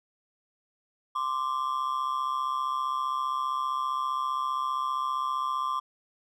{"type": "ring-modulated tone", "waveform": "triangle", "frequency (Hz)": 1108.7, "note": "C#6", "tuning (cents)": 0, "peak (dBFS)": -22, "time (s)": [1.15, 5.8], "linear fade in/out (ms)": 10, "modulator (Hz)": 67.6, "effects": []}